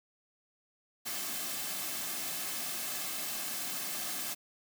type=noise with comb filter; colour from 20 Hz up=white; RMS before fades=-37 dBFS; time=1.05-4.35 s; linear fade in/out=20 ms; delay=2.1 ms; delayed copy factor=-0.5; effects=high-pass 150 Hz 12 dB/octave